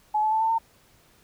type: tone with pitch steps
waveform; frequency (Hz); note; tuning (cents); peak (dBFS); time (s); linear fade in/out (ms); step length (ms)
sine; 851 / 864.9 / 879 / 893.3 / 907.9; G#5 / A5 / A5 / A5 / A#5; +42 / -30 / -2 / +26 / -46; -20; 0.14-0.585; 10; 89
effects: pink hiss -59 dBFS RMS until 1.23 s